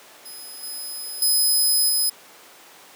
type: tone with level steps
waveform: 10% pulse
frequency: 5050 Hz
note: D#8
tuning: 25 cents sharp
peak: -31 / -25 / -11 / -13 dBFS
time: 0.25-2.1 s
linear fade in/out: 10 ms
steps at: 0.63 / 1.22 / 1.89 s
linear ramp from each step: 2 ms
effects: pink hiss -46 dBFS RMS until 2.95 s + high-pass 400 Hz 12 dB/octave